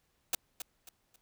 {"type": "noise with echo", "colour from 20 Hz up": "white", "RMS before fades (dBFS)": -30, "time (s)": [0.33, 0.35], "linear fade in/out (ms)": 2, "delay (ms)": 270, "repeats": 3, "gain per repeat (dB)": -10, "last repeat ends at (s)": 1.16, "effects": ["pink hiss -75 dBFS RMS until 1.21 s"]}